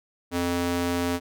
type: tone with high-pass filter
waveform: square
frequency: 87.31 Hz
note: F2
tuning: in tune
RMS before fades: -26 dBFS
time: 0.31-1.2 s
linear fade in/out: 50 ms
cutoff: 220 Hz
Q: 1.1
effects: none